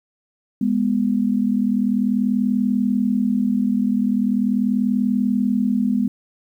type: tone pair together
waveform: sine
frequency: 205.9 / 246.3 Hz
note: G#3 / B3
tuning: -15 / -5 cents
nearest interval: minor third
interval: 310 cents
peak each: -19 dBFS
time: 0.61-6.08 s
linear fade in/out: 5 ms
effects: 9-bit